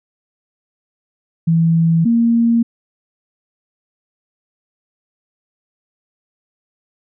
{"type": "tone pair in turn", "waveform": "sine", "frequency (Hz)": [164.81, 232.5], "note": ["E3", "A#3"], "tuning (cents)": [0, -4], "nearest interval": "tritone", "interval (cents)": 596, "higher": "second", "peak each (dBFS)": -10, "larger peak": "neither", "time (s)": [[1.47, 2.05], [2.05, 2.63]], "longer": "neither", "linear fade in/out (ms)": 10, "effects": []}